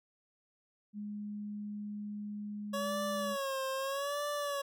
sine tone, 207.7 Hz, G#3, in tune, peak -38 dBFS, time 0.93-3.37 s, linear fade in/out 50 ms
25% pulse tone with vibrato, 557 Hz, C#5, 8 cents sharp, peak -30 dBFS, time 2.73-4.62 s, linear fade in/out 10 ms, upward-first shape sine, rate 0.8 Hz, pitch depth 85 cents each way
effects none

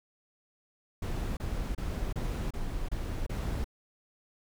brown noise bursts, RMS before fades -33 dBFS, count 7, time 1.02-3.644 s, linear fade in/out 5 ms, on 350 ms, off 29 ms, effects none

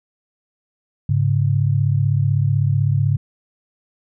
sine tone pair together, 103.83 / 139.76 Hz, G#2 / C#3, 0 / +15 cents, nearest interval perfect fourth, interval 515 cents, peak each -17 dBFS, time 1.09-3.17 s, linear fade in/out 5 ms, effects none

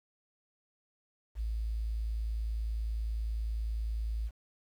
sine tone with quantisation, 55 Hz, A1, in tune, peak -31 dBFS, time 1.35-4.31 s, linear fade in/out 50 ms, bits 10, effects none

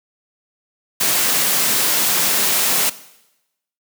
white high-pass noise, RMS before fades -17 dBFS, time 1-2.9 s, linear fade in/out 10 ms, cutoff 130 Hz, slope 48 dB/octave, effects noise-tail reverb RT60 0.9 s tail -17 dB re dry

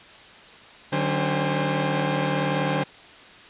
sawtooth tone cluster, 151 / 189.1 / 281.1 / 523 / 808 Hz, D3 / F#3 / C#4 / C5 / G#5, +48 / +38 / +24 / -1 / -48 cents, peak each -22 / -26 / -27 / -24 / -26 dBFS, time 0.92-2.84 s, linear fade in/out 10 ms, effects white hiss -46 dBFS RMS until 3.49 s + resampled to 8000 Hz

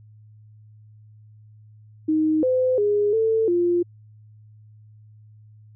sine tone with pitch steps, 311.8 / 511 / 413 / 445.2 / 349 Hz, D#4 / C5 / G#4 / A4 / F4, +4 / -41 / -10 / +20 / -1 cents, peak -17 dBFS, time 2.08-3.83 s, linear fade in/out 10 ms, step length 350 ms, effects added 107 Hz sine -46 dBFS peak until 5.75 s

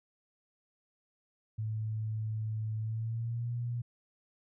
sine tone with pitch glide, 109.2 to 119.77 Hz, A2 to A#2, -13 to +47 cents, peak -32 dBFS, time 1.58-3.82 s, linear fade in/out 10 ms, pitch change +160 cents, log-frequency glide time 2.79-3.52 s, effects none

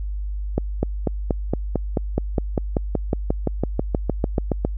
accelerating click train, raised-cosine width 2 ms, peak -6 dBFS, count 23, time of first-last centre 0.58-4.65 s, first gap 250 ms, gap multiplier 0.97, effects added 50 Hz sine -24 dBFS peak until 4.77 s

